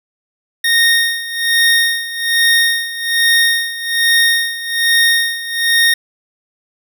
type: tone with tremolo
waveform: 25% pulse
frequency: 1852 Hz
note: A#6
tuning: 12 cents flat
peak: -5 dBFS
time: 0.64-5.94 s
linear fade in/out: 5 ms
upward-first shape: sine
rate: 1.2 Hz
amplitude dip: 80%
effects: none